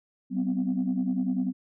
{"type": "tone cluster", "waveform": "sine", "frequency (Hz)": [190.4, 249.5, 259.5], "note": ["F#3", "B3", "C4"], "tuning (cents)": [50, 18, -14], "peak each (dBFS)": -28, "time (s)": [0.3, 1.53], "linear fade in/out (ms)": 50, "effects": ["tanh soft clip ceiling -18 dBFS"]}